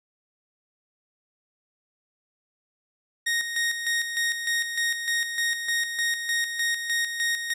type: tone with tremolo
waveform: sawtooth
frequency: 1864.7 Hz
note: A#6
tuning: in tune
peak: -19 dBFS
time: 3.26-7.54 s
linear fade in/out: 10 ms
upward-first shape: square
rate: 3.3 Hz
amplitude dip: 55%
effects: low-pass 12000 Hz 12 dB/octave